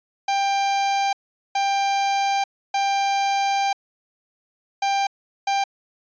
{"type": "tone bursts at uneven times", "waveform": "45% pulse", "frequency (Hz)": 792, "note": "G5", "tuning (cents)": 18, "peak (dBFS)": -19, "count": 5, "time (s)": [[0.28, 1.13], [1.55, 2.44], [2.74, 3.73], [4.82, 5.07], [5.47, 5.64]], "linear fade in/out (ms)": 5, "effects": ["resampled to 16000 Hz"]}